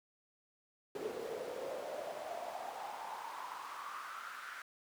brown noise with high-pass filter sweep, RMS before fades -44 dBFS, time 0.95-4.62 s, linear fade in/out 2 ms, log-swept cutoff 410 to 1500 Hz, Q 5.6, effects none

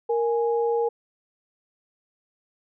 sine tone pair together, 466.2 / 830.7 Hz, A#4 / G#5, 0 / 0 cents, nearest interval minor seventh, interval 1000 cents, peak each -21 / -28 dBFS, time 0.09-0.89 s, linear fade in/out 10 ms, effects none

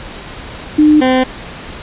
sine / 20% pulse tone pair in turn, 302.9 / 257.5 Hz, D#4 / C4, -46 / -28 cents, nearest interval minor third, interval 282 cents, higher first, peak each -4 dBFS, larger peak neither, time 0.78-1.01 / 1.01-1.24 s, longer neither, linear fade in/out 10 ms, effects pink hiss -29 dBFS RMS until 1.82 s + resampled to 8000 Hz

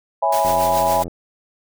sine chord, C# minor seventh, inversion none, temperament equal, 554.4 / 659.3 / 830.6 / 987.8 Hz, C#5 / E5 / G#5 / B5, 0 / 0 / 0 / 0 cents, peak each -24 / -20 / -18 / -22 dBFS, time 0.22-1.03 s, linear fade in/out 10 ms
white noise with tremolo, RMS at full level -27 dBFS, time 0.32-1.04 s, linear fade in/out 5 ms, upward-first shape triangle, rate 7.1 Hz, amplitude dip 60%
click train, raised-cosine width 2 ms, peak -18 dBFS, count 56, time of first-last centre 0.45-1.08 s, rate 87.3 Hz
effects none

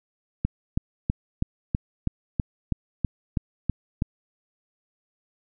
click train, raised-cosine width 5 ms, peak -10 dBFS, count 12, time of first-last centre 0.45-4.021 s, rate 3.08 Hz, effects none

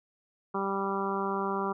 harmonic tone, 196 Hz, G3, in tune, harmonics 1 / 2 / 3 / 4 / 5 / 6 / 7, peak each -35 / -33 / -42 / -37 / -35 / -35 / -40 dBFS, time 0.54-1.73 s, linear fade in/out 10 ms, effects none

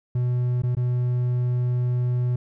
triangle tone with dropouts, 123.47 Hz, B2, in tune, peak -18 dBFS, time 0.15-2.36 s, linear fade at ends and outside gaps 5 ms, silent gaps 0.621-0.634 / 0.751-0.768 s, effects none

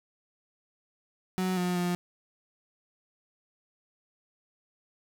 35% pulse tone with pitch steps, 185.3 / 179.1 / 176.9 Hz, F#3 / F3 / F3, +3 / +44 / +23 cents, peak -25 dBFS, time 1.38-1.95 s, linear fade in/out 0 ms, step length 190 ms, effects none

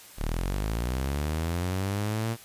sawtooth linear sweep, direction up, 34.65 to 116.54 Hz, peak -23 dBFS, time 0.17-2.37 s, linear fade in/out 50 ms, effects white hiss -49 dBFS RMS until 2.44 s + resampled to 32000 Hz

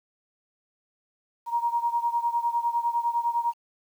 sine beating tone pair, 939 / 948.9 Hz, A#5 / A#5, +12 / +31 cents, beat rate 9.9 Hz, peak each -25 / -28 dBFS, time 1.46-3.54 s, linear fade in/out 50 ms, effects 9-bit

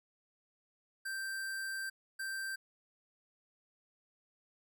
square tone bursts at uneven times, 1568 Hz, G6, in tune, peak -38 dBFS, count 2, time 1.05-1.9 / 2.19-2.56 s, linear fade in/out 10 ms, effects none

